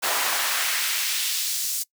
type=noise with high-pass filter sweep; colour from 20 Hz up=pink; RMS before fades=-25 dBFS; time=0.02-1.84 s; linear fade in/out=20 ms; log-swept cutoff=690 to 6600 Hz; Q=0.94; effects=noise-tail reverb RT60 0.1 s tail -22 dB re dry